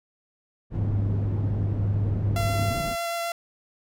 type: low-pass noise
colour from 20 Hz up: white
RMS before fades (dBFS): -31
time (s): 0.7-2.96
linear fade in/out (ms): 50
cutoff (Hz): 200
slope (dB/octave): 12
type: tone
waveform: sine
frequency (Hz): 101.9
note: G#2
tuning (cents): -32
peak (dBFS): -23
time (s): 0.73-2.74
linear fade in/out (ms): 50
type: tone with vibrato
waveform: sawtooth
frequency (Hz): 681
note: F5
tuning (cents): -44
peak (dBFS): -23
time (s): 2.36-3.32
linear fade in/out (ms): 2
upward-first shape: sine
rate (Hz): 7.9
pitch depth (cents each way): 8
effects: none